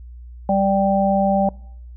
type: harmonic tone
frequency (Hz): 196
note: G3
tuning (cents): 0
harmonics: 1 / 3 / 4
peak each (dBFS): -19 / -19 / -19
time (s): 0.49-1.49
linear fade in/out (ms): 2
effects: noise-tail reverb RT60 0.7 s tail -24 dB re dry + added 60 Hz sine -35 dBFS peak until 1.96 s